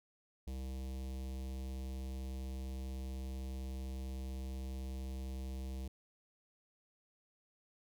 square tone with notch filter, 65.41 Hz, C2, in tune, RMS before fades -42 dBFS, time 0.47-5.88 s, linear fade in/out 5 ms, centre 1400 Hz, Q 0.53, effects none

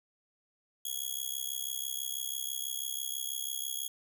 10% pulse tone with amplitude modulation, 3322 Hz, G#7, in tune, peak -22 dBFS, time 0.85-3.88 s, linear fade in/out 5 ms, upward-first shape sine, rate 66.1 Hz, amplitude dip 95%, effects none

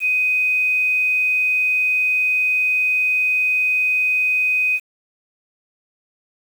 sine tone with quantisation, 2505 Hz, D#7, 11 cents sharp, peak -15 dBFS, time 0-4.8 s, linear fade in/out 50 ms, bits 7, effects none

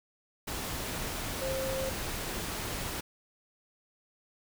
sine tone in noise, 530 Hz, C5, 22 cents sharp, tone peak -32 dBFS, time 1.41-1.9 s, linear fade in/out 10 ms, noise pink, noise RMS -36 dBFS, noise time 0.47-3.01 s, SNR +1 dB, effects none

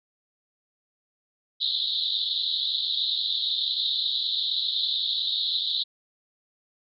white band-pass noise, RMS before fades -27 dBFS, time 1.6-5.84 s, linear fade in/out 20 ms, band 3500 to 4100 Hz, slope 96 dB/octave, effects none

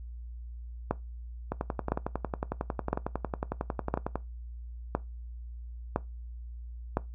two click trains, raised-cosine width 1 ms, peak -16 / -12 dBFS, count 30 / 7, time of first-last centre 1.52-4.156 / 0.91-6.971 s, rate 11 / 0.99 Hz, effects noise-tail reverb RT60 0.2 s tail -19 dB re dry + added 59 Hz sine -39 dBFS peak until 7.14 s

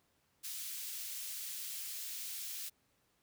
white high-pass noise, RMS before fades -43 dBFS, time 0.43-2.7 s, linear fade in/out 20 ms, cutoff 2800 Hz, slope 12 dB/octave, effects pink hiss -75 dBFS RMS until 3.22 s + high-pass 60 Hz 12 dB/octave

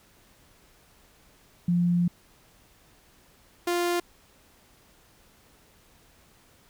sine / sawtooth tone pair in turn, 174.61 / 349.2 Hz, F3 / F4, 0 / 0 cents, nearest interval octave, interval 1200 cents, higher second, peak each -20 dBFS, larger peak neither, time 1.68-2.08 / 3.67-4 s, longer first, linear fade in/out 5 ms, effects pink hiss -59 dBFS RMS until 6.69 s

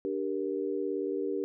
sine chord, G minor, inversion second, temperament just, 294 / 392 / 470.4 Hz, D4 / G4 / Bb4, +2 / 0 / +16 cents, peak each -35 / -32 / -35 dBFS, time 0.05-1.44 s, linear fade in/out 0 ms, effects none

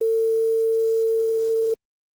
sine tone with quantisation, 449.5 Hz, A4, 37 cents sharp, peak -17 dBFS, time 0.01-1.74 s, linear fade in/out 5 ms, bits 7, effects Opus 24 kbps

